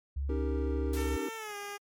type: tone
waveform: sine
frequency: 69.3 Hz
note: C#2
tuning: in tune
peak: -30 dBFS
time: 0.16-1.17 s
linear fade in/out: 10 ms
type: chord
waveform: triangle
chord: Eb dominant seventh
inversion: third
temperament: equal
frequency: 277.2 / 311.1 / 392 / 466.2 Hz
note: Db4 / Eb4 / G4 / Bb4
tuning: 0 / 0 / 0 / 0 cents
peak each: -36 / -36 / -35 / -37 dBFS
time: 0.29-1.29 s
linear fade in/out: 5 ms
type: noise with exponential decay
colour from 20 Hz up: white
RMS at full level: -42 dBFS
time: 0.93-1.76 s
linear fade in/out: 5 ms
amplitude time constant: 180 ms
type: tone with pitch glide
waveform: 10% pulse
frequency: 448.7 to 406.7 Hz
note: A4 to G#4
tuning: +34 to -36 cents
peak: -30 dBFS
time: 0.96-1.78 s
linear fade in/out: 20 ms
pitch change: -170 cents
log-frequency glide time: 1.36-1.56 s
effects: MP3 64 kbps